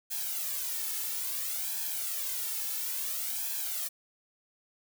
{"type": "noise with flanger", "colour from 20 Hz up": "blue", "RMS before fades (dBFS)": -34, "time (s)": [0.1, 3.89], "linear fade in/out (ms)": 20, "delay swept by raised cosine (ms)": [1.2, 2.3], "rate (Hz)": 0.59, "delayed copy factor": 0.85, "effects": []}